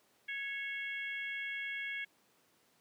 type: harmonic tone with a mistuned harmonic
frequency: 549 Hz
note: C#5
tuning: 17 cents flat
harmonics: 3 / 4 / 5 / 6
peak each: -42 / -39 / -50 / -49 dBFS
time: 0.28-2.05 s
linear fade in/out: 10 ms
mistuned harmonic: 3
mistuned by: +21 cents
effects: pink hiss -70 dBFS RMS until 2.8 s + high-pass 200 Hz 12 dB/octave